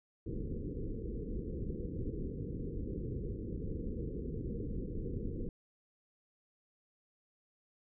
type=low-pass noise; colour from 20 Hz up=pink; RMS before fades=-39 dBFS; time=0.26-5.49 s; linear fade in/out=2 ms; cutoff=490 Hz; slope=96 dB/octave; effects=none